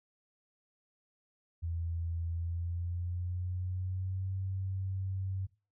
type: tone with pitch glide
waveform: sine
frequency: 83.9 to 95.27 Hz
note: E2 to G2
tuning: +31 to -49 cents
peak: -33 dBFS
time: 1.62-5.47 s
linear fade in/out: 20 ms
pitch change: +220 cents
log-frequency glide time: 2.31-4.33 s
effects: noise-tail reverb RT60 0.3 s tail -17 dB re dry